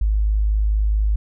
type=tone; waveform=sine; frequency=52.3 Hz; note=G#1; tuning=13 cents sharp; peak=-15 dBFS; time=0.01-1.16 s; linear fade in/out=5 ms; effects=none